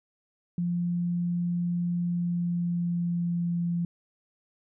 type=tone with pitch glide; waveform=sine; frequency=174.2 to 172 Hz; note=F3 to F3; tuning=-4 to -26 cents; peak=-25 dBFS; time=0.58-3.85 s; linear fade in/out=2 ms; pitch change=-22 cents; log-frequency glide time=2.04-3.62 s; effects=none